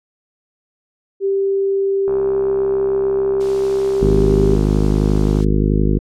sine tone, 392 Hz, G4, in tune, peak -14 dBFS, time 1.2-4.58 s, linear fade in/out 50 ms
click train, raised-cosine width 1 ms, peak -16 dBFS, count 223, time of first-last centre 2.08-5.403 s, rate 66.8 Hz
blue noise, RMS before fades -31 dBFS, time 3.4-5.45 s, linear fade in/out 10 ms
harmonic tone, 51.5 Hz, G#1, 14 cents flat, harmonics 1 / 2 / 3 / 4 / 5 / 6 / 7 / 8 / 9, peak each -16 / -22 / -19 / -21 / -22 / -26 / -23 / -28 / -29 dBFS, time 4.01-5.99 s, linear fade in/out 10 ms
effects low-pass 5000 Hz 12 dB/octave

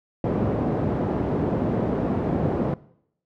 pink band-pass noise, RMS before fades -24 dBFS, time 0.24-2.74 s, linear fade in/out 2 ms, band 130 to 520 Hz, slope 12 dB/octave, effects noise-tail reverb RT60 0.7 s tail -20 dB re dry

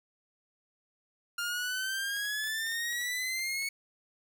sawtooth exponential sweep, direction up, 1399 to 2217 Hz, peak -28 dBFS, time 1.38-3.69 s, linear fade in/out 5 ms
clicks, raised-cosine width 0.2 ms, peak -35 dBFS, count 10, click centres 2.167 / 2.253 / 2.441 / 2.473 / 2.668 / 2.72 / 2.927 / 3.014 / 3.394 / 3.624 s
effects none

